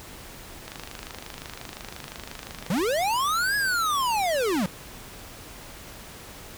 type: click train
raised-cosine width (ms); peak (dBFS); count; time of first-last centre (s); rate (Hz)
0.2; -19; 55; 0.68-2.781; 25.7
type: linear two-way sweep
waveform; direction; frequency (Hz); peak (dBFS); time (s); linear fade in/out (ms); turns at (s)
square; up then down; 150 to 1690 to 164.8; -23; 2.7-4.66; 2; 3.56
effects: pink hiss -43 dBFS RMS until 6.57 s